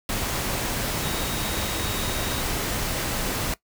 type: tone in noise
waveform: sine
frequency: 3759 Hz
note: A#7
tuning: 14 cents sharp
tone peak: -36 dBFS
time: 1.04-2.41 s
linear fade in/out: 2 ms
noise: pink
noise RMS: -27 dBFS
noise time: 0.09-3.54 s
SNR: -12 dB
effects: noise-tail reverb RT60 0.1 s tail -19 dB re dry